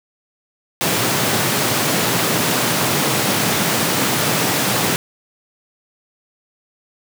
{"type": "high-pass noise", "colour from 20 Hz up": "pink", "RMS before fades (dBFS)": -18, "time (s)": [0.81, 4.96], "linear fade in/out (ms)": 0, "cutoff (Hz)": 110, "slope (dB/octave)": 48, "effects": []}